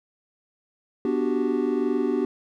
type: chord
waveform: triangle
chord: G major seventh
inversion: first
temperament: equal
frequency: 246.9 / 293.7 / 370 / 392 Hz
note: B3 / D4 / F#4 / G4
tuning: 0 / 0 / 0 / 0 cents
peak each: -25 dBFS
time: 1.05-2.25 s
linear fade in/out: 2 ms
effects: none